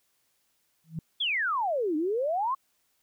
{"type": "tone with exponential growth", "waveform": "sine", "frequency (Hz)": 161.5, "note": "E3", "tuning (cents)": -35, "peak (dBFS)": -27, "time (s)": [0.84, 0.99], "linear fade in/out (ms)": 2, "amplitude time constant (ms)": 32}
{"type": "exponential two-way sweep", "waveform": "sine", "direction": "down then up", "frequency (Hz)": [3520, 294.2, 1114], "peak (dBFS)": -25, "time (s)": [1.2, 2.55], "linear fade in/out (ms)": 10, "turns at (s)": 1.96}
{"effects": ["white hiss -72 dBFS RMS until 3.02 s"]}